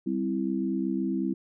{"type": "chord", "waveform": "sine", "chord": "C major", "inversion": "second", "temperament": "equal", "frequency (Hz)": [196, 261.6, 329.6], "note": ["G3", "C4", "E4"], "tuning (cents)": [0, 0, 0], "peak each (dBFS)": -30, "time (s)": [0.06, 1.34], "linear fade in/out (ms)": 10, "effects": []}